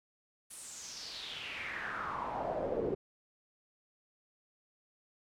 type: noise with band-pass filter sweep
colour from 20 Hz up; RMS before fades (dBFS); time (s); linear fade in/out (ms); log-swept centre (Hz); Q
brown; -39; 0.5-2.95; 10; 10000 to 380; 4.5
effects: none